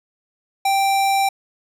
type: tone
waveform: square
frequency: 784 Hz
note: G5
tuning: in tune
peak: -16 dBFS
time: 0.65-1.29 s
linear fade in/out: 5 ms
effects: resampled to 32000 Hz + 9-bit